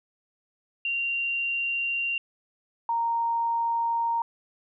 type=tone pair in turn; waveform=sine; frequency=2767 / 928.2 Hz; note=F7 / A#5; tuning=-17 / -8 cents; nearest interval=octave + perfect fifth; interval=1891 cents; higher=first; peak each=-25 / -23 dBFS; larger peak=second; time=0.85-2.18 / 2.89-4.22 s; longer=neither; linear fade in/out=2 ms; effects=none